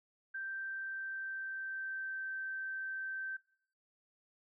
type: tone with pitch glide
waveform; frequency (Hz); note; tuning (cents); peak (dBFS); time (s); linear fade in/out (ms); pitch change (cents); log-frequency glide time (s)
sine; 1568 to 1553.6; G6 to G6; 0 to -16; -38; 0.34-3.37; 10; -16; 0.5-2.26
effects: noise-tail reverb RT60 0.6 s tail -21 dB re dry